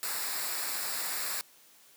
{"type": "noise with comb filter", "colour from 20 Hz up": "white", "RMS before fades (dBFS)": -34, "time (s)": [0.03, 1.41], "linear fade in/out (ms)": 0, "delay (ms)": 0.32, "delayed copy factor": -0.65, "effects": ["white hiss -59 dBFS RMS until 1.96 s", "high-pass 150 Hz 12 dB/octave"]}